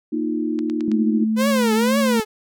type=chord; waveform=sine; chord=Bb suspended fourth; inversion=none; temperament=just; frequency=233.1 / 310.8 / 349.6 Hz; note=Bb3 / Eb4 / F4; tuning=0 / -2 / +2 cents; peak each=-25 / -22 / -28 dBFS; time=0.12-1.25 s; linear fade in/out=10 ms
type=click train; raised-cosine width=0.2 ms; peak=-20 dBFS; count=4; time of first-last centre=0.59-0.916 s; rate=9.19 Hz
type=tone with pitch glide; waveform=sine; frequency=219.2 to 221.9 Hz; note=A3 to A3; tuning=-6 to +15 cents; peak=-17 dBFS; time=0.88-2.2 s; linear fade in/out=2 ms; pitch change=+21 cents; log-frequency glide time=1.63-2.08 s
type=tone with vibrato; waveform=sawtooth; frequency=493.9 Hz; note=B4; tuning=in tune; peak=-15 dBFS; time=1.36-2.25 s; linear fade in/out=50 ms; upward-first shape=triangle; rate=2 Hz; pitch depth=260 cents each way
effects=none